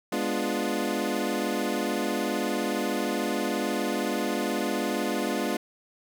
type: chord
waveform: 25% pulse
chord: G# diminished seventh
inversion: none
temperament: equal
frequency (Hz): 207.7 / 246.9 / 293.7 / 349.2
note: G#3 / B3 / D4 / F4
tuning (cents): 0 / 0 / 0 / 0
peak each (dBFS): -28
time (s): 0.12-5.57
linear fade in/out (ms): 5
effects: none